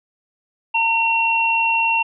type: tone pair together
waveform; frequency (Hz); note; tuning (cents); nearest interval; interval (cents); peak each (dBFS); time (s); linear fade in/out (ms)
sine; 911.7 / 2732; A#5 / F7; -39 / -39; octave + perfect fifth; 1900; -19 / -17; 0.74-2.03; 10
effects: none